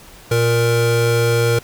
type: tone pair together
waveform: square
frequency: 117.46 / 468.5 Hz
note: A#2 / A#4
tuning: +14 / +9 cents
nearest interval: 2 octaves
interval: 2395 cents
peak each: -17 dBFS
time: 0.31-1.59 s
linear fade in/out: 5 ms
effects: pink hiss -42 dBFS RMS until 1.63 s